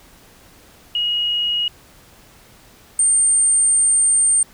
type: tone pair in turn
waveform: sine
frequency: 2889 / 8748 Hz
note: F#7 / C#9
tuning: -42 / -24 cents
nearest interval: octave + perfect fifth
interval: 1918 cents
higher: second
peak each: -17 / -12 dBFS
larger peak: second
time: 0.95-1.68 / 2.99-4.43 s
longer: second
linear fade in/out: 2 ms
effects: pink hiss -48 dBFS RMS until 4.53 s